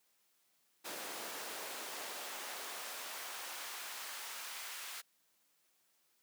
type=noise with high-pass filter sweep; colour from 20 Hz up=pink; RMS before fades=-45 dBFS; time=0.84-5.02 s; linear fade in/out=20 ms; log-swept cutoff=370 to 1400 Hz; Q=0.77; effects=white hiss -75 dBFS RMS until 6.22 s + high-pass 150 Hz 12 dB/octave